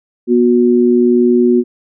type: tone pair together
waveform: sine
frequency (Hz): 242.9 / 364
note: B3 / F#4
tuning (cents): -29 / -28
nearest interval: perfect fifth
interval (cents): 701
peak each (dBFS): -10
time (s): 0.27-1.64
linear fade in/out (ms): 50
effects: none

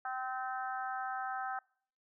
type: harmonic tone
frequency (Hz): 257.9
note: C4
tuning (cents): -25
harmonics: 3 / 4 / 5 / 6 / 7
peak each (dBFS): -38 / -49 / -41 / -43 / -54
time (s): 0.05-1.59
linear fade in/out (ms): 2
effects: noise-tail reverb RT60 0.6 s tail -26 dB re dry

